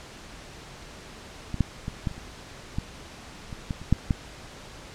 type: clicks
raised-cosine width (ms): 5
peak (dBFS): -18 / -8 / -18 / -14 / -28 / -29 / -15 / -23 / -16 / -27 / -6 / -9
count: 12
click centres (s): 1.543 / 1.607 / 1.881 / 2.072 / 2.113 / 2.18 / 2.785 / 3.528 / 3.708 / 3.816 / 3.926 / 4.108
effects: pink hiss -44 dBFS RMS until 4.94 s + low-pass 7000 Hz 12 dB/octave